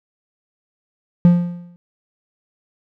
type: tone with exponential decay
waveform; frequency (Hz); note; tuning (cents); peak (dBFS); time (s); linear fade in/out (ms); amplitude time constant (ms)
triangle; 174.61; F3; 0; -3; 1.25-1.76; 0; 110
effects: none